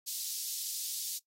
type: high-pass noise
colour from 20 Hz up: pink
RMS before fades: -38 dBFS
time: 0.06-1.19 s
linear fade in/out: 20 ms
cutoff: 4300 Hz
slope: 24 dB/octave
effects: noise-tail reverb RT60 0.1 s tail -18 dB re dry + AAC 48 kbps